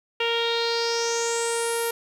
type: tone with low-pass filter sweep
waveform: sawtooth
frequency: 464.8 Hz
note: A#4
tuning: 5 cents flat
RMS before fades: -25 dBFS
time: 0.2-1.91 s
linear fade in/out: 5 ms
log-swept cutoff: 2900 to 12000 Hz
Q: 5.6
effects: 9-bit